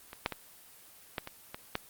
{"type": "clicks", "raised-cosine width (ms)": 0.3, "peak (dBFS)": [-26, -12, -19, -15, -24, -22, -14], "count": 7, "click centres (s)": [0.131, 0.261, 0.323, 1.182, 1.274, 1.545, 1.754], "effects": ["white hiss -55 dBFS RMS until 1.89 s", "Opus 24 kbps"]}